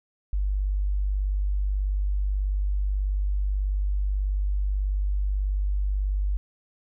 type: tone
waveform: sine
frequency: 49.17 Hz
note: G1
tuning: 6 cents sharp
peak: -22 dBFS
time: 0.33-6.37 s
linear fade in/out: 0 ms
effects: none